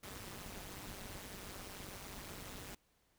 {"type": "noise with amplitude modulation", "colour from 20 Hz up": "pink", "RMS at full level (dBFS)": -45, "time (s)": [0.03, 2.75], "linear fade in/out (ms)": 5, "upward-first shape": "sine", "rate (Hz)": 195, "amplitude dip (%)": 90, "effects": ["pink hiss -75 dBFS RMS until 3.18 s"]}